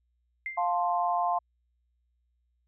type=tone with exponential decay; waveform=sine; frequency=2093 Hz; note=C7; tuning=in tune; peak=-29 dBFS; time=0.46-0.75 s; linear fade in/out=1 ms; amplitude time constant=61 ms
type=chord; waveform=sine; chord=F major; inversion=none; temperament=equal with one note detuned; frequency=701.7 / 880 / 1046.5 Hz; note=F5 / A5 / C6; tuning=+8 / 0 / 0 cents; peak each=-27 / -31 / -30 dBFS; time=0.57-1.39 s; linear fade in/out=10 ms
effects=added 60 Hz sine -70 dBFS peak until 2.67 s